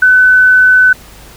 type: tone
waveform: sine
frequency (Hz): 1507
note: F#6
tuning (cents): +31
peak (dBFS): -3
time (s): 0.02-0.93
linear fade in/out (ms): 5
effects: added 50 Hz sine -38 dBFS peak until 1.36 s + pink hiss -37 dBFS RMS until 1.36 s